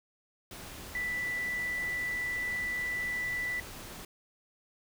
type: tone in noise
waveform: sine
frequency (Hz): 1975.5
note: B6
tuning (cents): 0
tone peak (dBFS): -31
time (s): 0.95-3.6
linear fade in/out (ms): 2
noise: pink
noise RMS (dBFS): -45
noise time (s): 0.51-4.05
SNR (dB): +11
effects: none